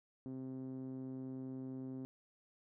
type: tone with low-pass filter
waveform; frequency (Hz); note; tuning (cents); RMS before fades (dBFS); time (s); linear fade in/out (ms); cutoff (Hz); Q
5% pulse; 130.81; C3; 0; -45; 0.26-2.05; 0; 270; 2.5
effects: none